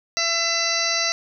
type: harmonic tone with a mistuned harmonic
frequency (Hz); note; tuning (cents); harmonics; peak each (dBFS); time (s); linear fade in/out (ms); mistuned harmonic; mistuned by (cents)
671; E5; +31; 1 / 2 / 3 / 4 / 6 / 7 / 8 / 9; -30 / -30 / -27 / -30 / -27 / -27 / -28 / -27; 0.17-1.12; 0; 8; +50
effects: none